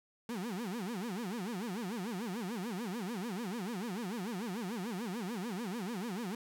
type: tone with vibrato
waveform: 35% pulse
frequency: 207.7 Hz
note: G#3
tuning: in tune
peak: -35 dBFS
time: 0.29-6.35 s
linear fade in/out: 2 ms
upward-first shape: sine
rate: 6.8 Hz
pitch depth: 290 cents each way
effects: none